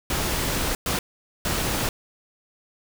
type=noise bursts at uneven times; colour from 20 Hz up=pink; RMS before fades=-25 dBFS; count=3; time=0.1-0.75 / 0.86-0.99 / 1.45-1.89 s; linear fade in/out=2 ms; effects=none